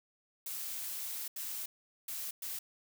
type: noise bursts at uneven times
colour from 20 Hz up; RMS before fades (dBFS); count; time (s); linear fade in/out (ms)
blue; -40; 4; 0.46-1.28 / 1.36-1.66 / 2.08-2.31 / 2.42-2.59; 5
effects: none